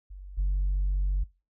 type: tone with level steps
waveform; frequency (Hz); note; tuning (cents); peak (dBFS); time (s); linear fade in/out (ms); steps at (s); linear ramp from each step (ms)
sine; 47.34; F#1; +40; -39 / -21; 0.1-1.24; 10; 0.37; 20
effects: noise-tail reverb RT60 0.3 s tail -23 dB re dry + tanh soft clip ceiling -21 dBFS